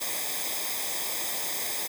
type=noise with comb filter; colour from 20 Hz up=white; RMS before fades=-31 dBFS; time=0-1.88 s; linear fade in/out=20 ms; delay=0.7 ms; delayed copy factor=-0.75; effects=none